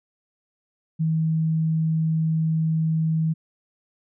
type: tone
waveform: sine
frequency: 160 Hz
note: D#3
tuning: 49 cents sharp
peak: -19 dBFS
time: 0.99-3.34 s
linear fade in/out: 20 ms
effects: none